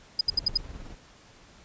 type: tone bursts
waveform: sine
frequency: 4978 Hz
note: D#8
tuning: in tune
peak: -19 dBFS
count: 5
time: 0.19-0.574 s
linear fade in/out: 5 ms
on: 20 ms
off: 71 ms
type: noise with tremolo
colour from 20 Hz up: brown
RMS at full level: -38 dBFS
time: 0.27-0.96 s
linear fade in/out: 20 ms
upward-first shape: sine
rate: 19 Hz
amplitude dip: 55%
effects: pink hiss -54 dBFS RMS until 1.64 s + resampled to 16000 Hz